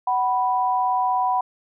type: tone pair together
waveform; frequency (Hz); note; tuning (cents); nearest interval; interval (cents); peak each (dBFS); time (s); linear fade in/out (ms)
sine; 750 / 986.4; F#5 / B5; +23 / -2; perfect fourth; 475; -21; 0.07-1.41; 5
effects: none